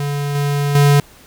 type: tone with level steps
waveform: square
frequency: 143.4 Hz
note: D3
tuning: 41 cents flat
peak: -19 / -16 / -9 dBFS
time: 0-1 s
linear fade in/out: 2 ms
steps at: 0.35 / 0.75 s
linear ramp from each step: 2 ms
effects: pink hiss -45 dBFS RMS until 1.26 s